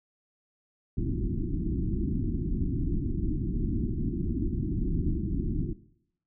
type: low-pass noise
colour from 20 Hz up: pink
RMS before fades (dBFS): -29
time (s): 0.97-5.73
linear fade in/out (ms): 5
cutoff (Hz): 360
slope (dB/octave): 96
effects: noise-tail reverb RT60 0.7 s tail -17 dB re dry